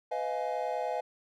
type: chord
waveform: triangle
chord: F half-diminished seventh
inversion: second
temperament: just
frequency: 502.9 / 628.6 / 698.5 / 838.1 Hz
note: Cb5 / Eb5 / F5 / Ab5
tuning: +31 / +18 / 0 / +16 cents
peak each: -34 dBFS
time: 0.11-1.01 s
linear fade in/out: 10 ms
effects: none